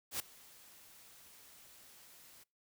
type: noise with ADSR envelope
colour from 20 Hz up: white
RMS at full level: -36 dBFS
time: 0.11-2.44 s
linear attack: 87 ms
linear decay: 7 ms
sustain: -23 dB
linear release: 13 ms
effects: noise-tail reverb RT60 0.3 s tail -26 dB re dry